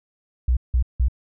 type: tone bursts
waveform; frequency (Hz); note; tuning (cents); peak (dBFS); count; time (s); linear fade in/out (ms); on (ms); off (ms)
sine; 61.74; B1; 0; -15; 3; 0.48-1.084; 5; 88; 170
effects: none